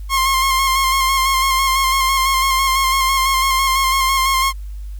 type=tone with vibrato; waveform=sawtooth; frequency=1068 Hz; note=C6; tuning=35 cents sharp; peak=-10 dBFS; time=0.09-4.53 s; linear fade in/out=50 ms; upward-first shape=square; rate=6 Hz; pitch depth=25 cents each way; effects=added 50 Hz sine -26 dBFS peak until 4.99 s + white hiss -54 dBFS RMS until 4.99 s